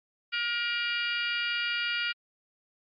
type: harmonic tone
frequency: 474.5 Hz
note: A#4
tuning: 31 cents sharp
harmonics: 3 / 4 / 5 / 6 / 7 / 8 / 9 / 10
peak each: -32 / -38 / -34 / -33 / -44 / -47 / -48 / -41 dBFS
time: 0.32-2.13 s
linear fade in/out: 20 ms
effects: Opus 48 kbps

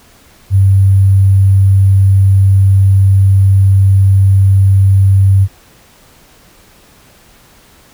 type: tone with sample-and-hold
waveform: sine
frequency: 97.1 Hz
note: G2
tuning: 16 cents flat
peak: -4 dBFS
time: 0.5-5.48 s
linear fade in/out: 50 ms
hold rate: 11025 Hz
effects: pink hiss -44 dBFS RMS until 7.93 s

